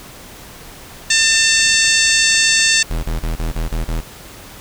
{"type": "harmonic tone", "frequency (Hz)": 896, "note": "A5", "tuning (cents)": 31, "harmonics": [2, 3, 4, 5, 6, 7, 8, 9], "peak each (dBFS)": [-17, -18, -20, -19, -22, -20, -21, -21], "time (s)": [1.1, 2.83], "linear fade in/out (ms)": 5}
{"type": "tone bursts", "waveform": "square", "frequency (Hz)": 40.46, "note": "E1", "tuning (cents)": -32, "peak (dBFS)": -18, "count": 7, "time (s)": [2.9, 4.008], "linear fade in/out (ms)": 10, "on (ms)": 130, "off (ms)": 33}
{"effects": ["pink hiss -37 dBFS RMS until 4.6 s"]}